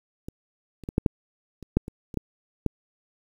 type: clicks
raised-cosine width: 3 ms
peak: -22 / -29 / -18 / -7 / -6 / -27 / -6 / -22 / -25 / -12 / -10 dBFS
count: 11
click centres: 0.285 / 0.837 / 0.889 / 0.981 / 1.062 / 1.627 / 1.77 / 1.881 / 2.142 / 2.173 / 2.663 s
effects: 8-bit